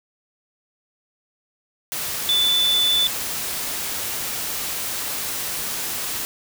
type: tone in noise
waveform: sine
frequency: 3498 Hz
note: A7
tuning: 11 cents flat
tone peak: -16 dBFS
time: 2.29-3.07 s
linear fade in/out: 0 ms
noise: white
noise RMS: -27 dBFS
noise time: 1.92-6.25 s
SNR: +8 dB
effects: none